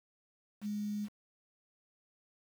sine tone with quantisation, 207.7 Hz, G#3, in tune, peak -34 dBFS, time 0.61-1.09 s, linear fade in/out 50 ms, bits 9, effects none

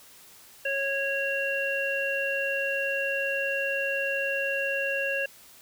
harmonic tone, 550 Hz, C#5, 14 cents flat, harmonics 1 / 3 / 5, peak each -30 / -30 / -30 dBFS, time 0.65-5.26 s, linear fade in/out 5 ms, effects white hiss -52 dBFS RMS until 5.61 s

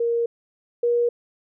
sine tone pair in turn, 468.1 / 476.8 Hz, A#4 / A#4, +7 / +39 cents, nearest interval unison, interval 32 cents, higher second, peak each -19 / -17 dBFS, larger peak second, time 0-0.26 / 0.83-1.09 s, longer neither, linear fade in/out 5 ms, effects none

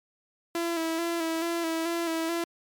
sawtooth tone with vibrato, 332.1 Hz, E4, 13 cents sharp, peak -23 dBFS, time 0.55-2.44 s, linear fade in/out 2 ms, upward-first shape square, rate 2.3 Hz, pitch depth 32 cents each way, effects MP3 96 kbps

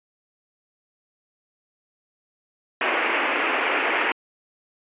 white band-pass noise, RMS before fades -23 dBFS, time 2.81-4.12 s, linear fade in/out 2 ms, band 270 to 2700 Hz, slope 48 dB/octave, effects resampled to 8000 Hz

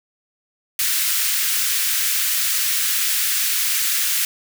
white high-pass noise, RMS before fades -20 dBFS, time 0.79-4.25 s, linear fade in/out 2 ms, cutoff 1500 Hz, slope 24 dB/octave, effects none

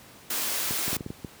white high-pass noise, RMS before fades -29 dBFS, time 0.3-0.97 s, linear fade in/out 5 ms, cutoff 200 Hz, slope 24 dB/octave
clicks, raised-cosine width 3 ms, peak -20 dBFS, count 8, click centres 0.709 / 0.88 / 0.93 / 0.966 / 1.008 / 1.063 / 1.104 / 1.247 s
effects pink hiss -50 dBFS RMS until 1.4 s + high-pass 80 Hz 12 dB/octave

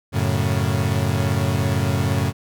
35% pulse chord, F# minor, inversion none, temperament equal, 92.5 / 110 / 138.59 Hz, F#2 / A2 / C#3, 0 / 0 / 0 cents, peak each -21 dBFS, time 0.12-2.33 s, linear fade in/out 50 ms, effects none

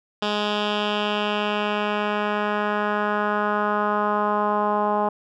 10% pulse tone with low-pass filter sweep, 208.4 Hz, G#3, 6 cents sharp, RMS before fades -23 dBFS, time 0.22-5.09 s, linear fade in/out 5 ms, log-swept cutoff 3900 to 920 Hz, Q 2.4, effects none

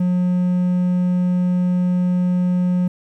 triangle tone, 180 Hz, F#3, 47 cents flat, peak -13 dBFS, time 0-2.88 s, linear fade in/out 5 ms, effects 9-bit

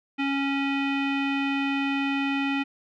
square tone with low-pass filter, 276.4 Hz, C#4, 5 cents flat, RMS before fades -26 dBFS, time 0.18-2.64 s, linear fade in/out 20 ms, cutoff 2600 Hz, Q 4.3, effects none

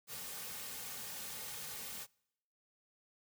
white noise with comb filter, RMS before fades -45 dBFS, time 0.07-2.07 s, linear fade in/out 50 ms, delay 3 ms, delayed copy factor -0.6, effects noise-tail reverb RT60 0.8 s tail -26 dB re dry

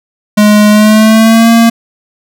square tone with pitch glide, 209.7 to 230 Hz, G#3 to A#3, +17 to -23 cents, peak -3 dBFS, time 0.37-1.7 s, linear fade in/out 10 ms, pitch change +160 cents, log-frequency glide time 0.7-1.5 s, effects none

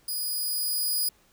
10% pulse tone with level ramp, 4940 Hz, D#8, 13 cents flat, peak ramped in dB -22 to -17 dBFS, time 0.08-1.09 s, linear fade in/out 5 ms, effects pink hiss -62 dBFS RMS until 1.32 s

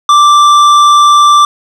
sine tone with tanh clipping, 1174.7 Hz, D6, in tune, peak -4 dBFS, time 0.09-1.45 s, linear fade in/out 2 ms, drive 12 dB, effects none

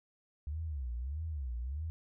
sine tone with vibrato, 69.3 Hz, C#2, in tune, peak -35 dBFS, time 0.47-1.9 s, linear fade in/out 0 ms, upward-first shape sine, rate 1.6 Hz, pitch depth 280 cents each way, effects none

